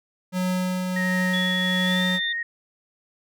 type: tone with tremolo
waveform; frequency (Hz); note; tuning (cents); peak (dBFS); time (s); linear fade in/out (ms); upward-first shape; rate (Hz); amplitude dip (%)
square; 183.4; F#3; -15; -22; 0.32-2.2; 50; triangle; 1.4; 35
type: tone with vibrato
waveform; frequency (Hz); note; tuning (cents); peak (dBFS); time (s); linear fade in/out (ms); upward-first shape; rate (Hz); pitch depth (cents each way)
sine; 1864.7; A#6; 0; -25; 0.96-2.43; 5; sine; 12; 11
type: tone with pitch glide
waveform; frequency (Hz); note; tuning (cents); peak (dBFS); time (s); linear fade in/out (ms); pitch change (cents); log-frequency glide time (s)
sine; 3396 to 3598; G#7 to A7; +38 to +38; -26; 1.33-2.33; 10; +100; 1.83-2.04
effects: none